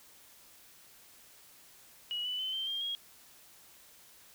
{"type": "tone with pitch steps", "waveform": "sine", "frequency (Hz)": [2913, 2983, 3054, 3127, 3202, 3279], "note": ["F#7", "F#7", "G7", "G7", "G7", "G#7"], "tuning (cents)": [-28, 13, -46, -5, 36, -23], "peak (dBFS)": -33, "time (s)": [2.11, 2.95], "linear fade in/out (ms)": 0, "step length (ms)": 140, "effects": ["white hiss -58 dBFS RMS until 4.34 s"]}